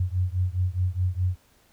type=beating tone pair; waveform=sine; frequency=89.2 / 94 Hz; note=F2 / F#2; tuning=+37 / +28 cents; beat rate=4.8 Hz; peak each=-25 / -26 dBFS; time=0-1.36 s; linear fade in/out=5 ms; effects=pink hiss -61 dBFS RMS until 1.72 s